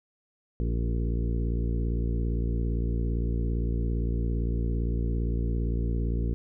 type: harmonic tone with a mistuned harmonic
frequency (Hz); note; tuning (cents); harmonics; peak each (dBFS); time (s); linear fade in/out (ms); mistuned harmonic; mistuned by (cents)
57.6; A#1; -20; 1 / 2 / 3 / 4 / 5 / 6 / 7 / 8; -26 / -32 / -36 / -38 / -40 / -42 / -43 / -44; 0.6-6.34; 0; 6; +27
effects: none